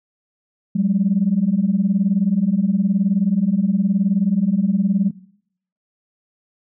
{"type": "beating tone pair", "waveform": "sine", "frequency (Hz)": [184.9, 203.9], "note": ["F#3", "G#3"], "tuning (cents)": [-1, -32], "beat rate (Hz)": 19, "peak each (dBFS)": -17, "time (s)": [0.75, 5.11], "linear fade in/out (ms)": 10, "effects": ["noise-tail reverb RT60 0.7 s tail -21 dB re dry", "tanh soft clip ceiling -7 dBFS"]}